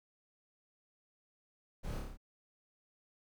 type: noise with echo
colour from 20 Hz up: brown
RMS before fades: -39 dBFS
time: 1.83-2 s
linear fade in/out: 20 ms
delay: 29 ms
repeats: 6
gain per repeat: -2 dB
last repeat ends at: 2.174 s
effects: none